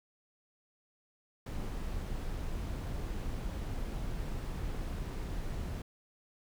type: noise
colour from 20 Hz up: brown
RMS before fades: -37 dBFS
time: 1.46-5.82 s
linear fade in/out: 5 ms
effects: none